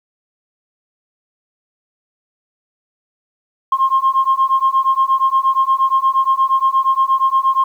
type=beating tone pair; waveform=sine; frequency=1062 / 1070.5 Hz; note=C6 / C6; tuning=+25 / +39 cents; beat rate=8.5 Hz; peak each=-14 dBFS; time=3.72-7.64 s; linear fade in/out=5 ms; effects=tanh soft clip ceiling -5 dBFS + 8-bit